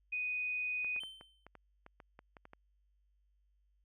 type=tone; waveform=sine; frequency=2489 Hz; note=D#7; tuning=in tune; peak=-34 dBFS; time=0.12-1 s; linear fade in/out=10 ms
type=clicks; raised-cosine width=0.5 ms; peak=-37 dBFS; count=12; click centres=0.846 / 0.963 / 1.035 / 1.211 / 1.466 / 1.553 / 1.864 / 2.002 / 2.191 / 2.368 / 2.454 / 2.534 s
type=tone with exponential decay; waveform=triangle; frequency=3092 Hz; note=G7; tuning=24 cents flat; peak=-38 dBFS; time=1-1.46 s; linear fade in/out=5 ms; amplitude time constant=100 ms
effects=added 50 Hz sine -70 dBFS peak until 3.84 s